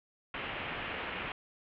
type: low-pass noise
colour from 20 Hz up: white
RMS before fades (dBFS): -39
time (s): 0.34-1.32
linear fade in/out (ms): 2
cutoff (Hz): 3000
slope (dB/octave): 48
effects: none